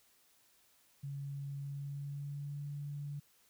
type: tone with pitch glide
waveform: sine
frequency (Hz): 140.1 to 144.21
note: C#3 to D3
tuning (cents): +19 to -31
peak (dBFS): -39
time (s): 1.03-3.2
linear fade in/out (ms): 10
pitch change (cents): +50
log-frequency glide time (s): 1.56-2.66
effects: white hiss -69 dBFS RMS until 3.49 s